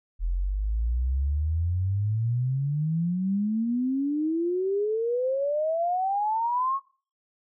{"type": "exponential sweep", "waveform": "sine", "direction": "up", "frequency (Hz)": [41.2, 1108.7], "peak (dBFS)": -23, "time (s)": [0.19, 6.8], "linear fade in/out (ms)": 50, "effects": ["noise-tail reverb RT60 0.4 s tail -21 dB re dry"]}